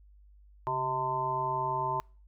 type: harmonic tone with a mistuned harmonic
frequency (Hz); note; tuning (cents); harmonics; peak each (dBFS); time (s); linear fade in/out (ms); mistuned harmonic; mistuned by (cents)
128.6; C3; -30; 1 / 3 / 5 / 7 / 8; -39 / -39 / -39 / -31 / -33; 0.67-2; 0; 1; +100
effects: noise-tail reverb RT60 0.4 s tail -26 dB re dry + added 50 Hz sine -54 dBFS peak until 2.27 s